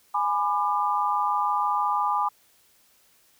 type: chord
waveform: sine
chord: G# diminished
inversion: none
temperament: just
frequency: 830.6 / 996.7 / 1196.1 Hz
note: G#5 / B5 / D6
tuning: 0 / +16 / +31 cents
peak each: -26 dBFS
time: 0.14-2.29 s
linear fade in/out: 10 ms
effects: white hiss -61 dBFS RMS until 3.39 s